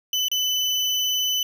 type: tone with dropouts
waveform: 35% pulse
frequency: 3007 Hz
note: F#7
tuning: 27 cents sharp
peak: -19 dBFS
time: 0.13-1.43 s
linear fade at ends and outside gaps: 2 ms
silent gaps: 0.284-0.315 s
effects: none